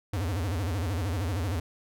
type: tone with vibrato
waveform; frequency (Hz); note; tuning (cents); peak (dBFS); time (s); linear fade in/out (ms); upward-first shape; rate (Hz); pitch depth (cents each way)
square; 91.5; F#2; -19; -28; 0.13-1.6; 5; sine; 13; 250
effects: none